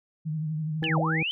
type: tone with vibrato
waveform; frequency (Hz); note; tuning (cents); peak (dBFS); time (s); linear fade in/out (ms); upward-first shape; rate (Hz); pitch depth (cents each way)
sine; 155.56; D#3; 0; -27; 0.25-1; 20; triangle; 12; 58
type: harmonic tone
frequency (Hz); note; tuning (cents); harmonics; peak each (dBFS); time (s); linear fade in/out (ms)
160; D#3; +49; 1 / 2 / 3 / 5; -26 / -32 / -36 / -40; 0.82-1.23; 5
type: tone with exponential decay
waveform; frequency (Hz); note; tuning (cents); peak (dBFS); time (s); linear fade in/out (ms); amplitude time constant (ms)
sine; 1722; A6; -38; -31; 0.83-0.97; 0; 29
type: linear two-way sweep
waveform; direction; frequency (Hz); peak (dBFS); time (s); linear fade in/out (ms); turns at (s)
sine; down then up; 3136 to 480 to 3136; -26; 0.84-1.31; 0; 0.99
effects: none